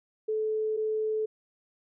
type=tone pair in turn; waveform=sine; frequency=434 / 434 Hz; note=A4 / A4; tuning=-24 / -24 cents; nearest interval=unison; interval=0 cents; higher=neither; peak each=-26 dBFS; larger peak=neither; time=0.28-0.77 / 0.77-1.26 s; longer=neither; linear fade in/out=10 ms; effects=none